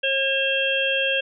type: harmonic tone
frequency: 540 Hz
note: C#5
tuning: 45 cents flat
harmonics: 1 / 3 / 5 / 6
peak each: -25 / -27 / -23 / -26 dBFS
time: 0.03-1.21 s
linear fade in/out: 10 ms
effects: none